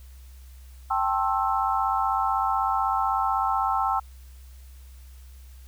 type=chord; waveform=sine; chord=A minor seventh; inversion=third; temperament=equal with one note detuned; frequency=784 / 880 / 1066 / 1318.5 Hz; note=G5 / A5 / C6 / E6; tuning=0 / 0 / +32 / 0 cents; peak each=-26 / -28 / -28 / -27 dBFS; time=0.9-4 s; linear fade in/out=10 ms; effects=added 64 Hz sine -43 dBFS peak until 5.67 s + white hiss -58 dBFS RMS until 5.67 s